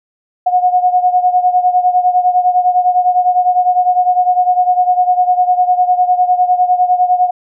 sine beating tone pair, 723 / 732.9 Hz, F#5 / F#5, -40 / -17 cents, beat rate 9.9 Hz, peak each -10 / -14 dBFS, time 0.46-7.31 s, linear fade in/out 10 ms, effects none

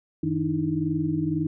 sine tone cluster, 93.3 / 157.4 / 297.7 / 319.6 Hz, F#2 / D#3 / D4 / D#4, +15 / +20 / +24 / +47 cents, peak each -36 / -27 / -28 / -27 dBFS, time 0.23-1.47 s, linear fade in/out 5 ms, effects none

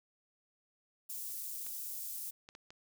white high-pass noise, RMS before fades -42 dBFS, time 1.09-2.31 s, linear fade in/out 10 ms, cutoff 8700 Hz, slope 12 dB/octave
clicks, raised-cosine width 0.2 ms, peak -34 dBFS, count 4, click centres 1.666 / 2.489 / 2.551 / 2.705 s
effects none

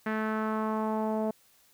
sawtooth tone with low-pass filter sweep, 217.7 Hz, A3, 18 cents flat, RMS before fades -30 dBFS, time 0.06-1.31 s, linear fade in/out 5 ms, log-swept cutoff 1800 to 690 Hz, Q 2.7, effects white hiss -63 dBFS RMS until 1.73 s

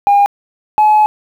sine tone pair in turn, 809 / 851.7 Hz, G#5 / G#5, -46 / +43 cents, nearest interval minor second, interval 89 cents, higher second, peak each -4 dBFS, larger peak neither, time 0.07-0.26 / 0.78-1.06 s, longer second, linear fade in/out 0 ms, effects tanh soft clip ceiling -4 dBFS + 7-bit

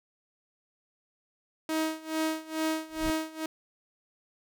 sawtooth tone with tremolo, 316.7 Hz, D#4, 31 cents sharp, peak -22 dBFS, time 1.69-3.46 s, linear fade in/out 2 ms, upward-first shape sine, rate 2.3 Hz, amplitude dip 90%
brown noise with exponential growth, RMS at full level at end -28 dBFS, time 2.89-3.1 s, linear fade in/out 1 ms, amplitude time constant 44 ms
effects none

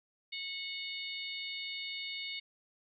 harmonic tone, 732 Hz, F#5, 19 cents flat, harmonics 3 / 4 / 5 / 6, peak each -42 / -45 / -43 / -46 dBFS, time 0.32-2.4 s, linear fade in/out 10 ms, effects none

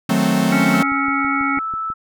45% pulse chord, D# diminished seventh, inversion none, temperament equal, 155.56 / 185 / 220 / 261.6 Hz, D#3 / F#3 / A3 / C4, 0 / 0 / 0 / 0 cents, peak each -24 / -19 / -19 / -20 dBFS, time 0.09-0.83 s, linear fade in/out 5 ms
harmonic tone, 277.2 Hz, C#4, in tune, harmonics 1 / 3 / 5 / 7 / 8, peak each -21 / -28 / -24 / -31 / -23 dBFS, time 0.52-1.59 s, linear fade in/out 2 ms
sine tone with pitch glide, 1303 to 1313.6 Hz, E6 to E6, -20 to -6 cents, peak -21 dBFS, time 0.73-1.94 s, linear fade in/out 20 ms, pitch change +14 cents, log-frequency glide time 0.88-1.65 s
click train, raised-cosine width 3 ms, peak -24 dBFS, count 7, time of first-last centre 0.92-1.902 s, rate 6.11 Hz
effects none

